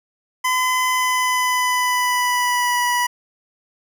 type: tone with pitch glide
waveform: 25% pulse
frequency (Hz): 1016 to 976.3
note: B5 to B5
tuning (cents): +49 to -20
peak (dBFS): -13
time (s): 0.44-3.07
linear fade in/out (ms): 10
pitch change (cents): -69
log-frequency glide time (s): 0.9-2.83
effects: none